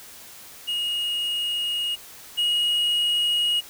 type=tone pair in turn; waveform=triangle; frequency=2870 / 2887 Hz; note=F7 / F#7; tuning=+47 / -43 cents; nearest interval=unison; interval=10 cents; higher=second; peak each=-22 / -18 dBFS; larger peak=second; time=0.67-1.96 / 2.37-3.61 s; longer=first; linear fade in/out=20 ms; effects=white hiss -44 dBFS RMS until 3.69 s